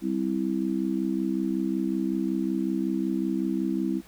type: chord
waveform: sine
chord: C major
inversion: second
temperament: just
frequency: 196.22 / 261.6 / 327 Hz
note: G3 / C4 / E4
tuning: +2 / 0 / -14 cents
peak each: -29 / -29 / -28 dBFS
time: 0.01-4.02 s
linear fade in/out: 50 ms
effects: pink hiss -54 dBFS RMS until 4.07 s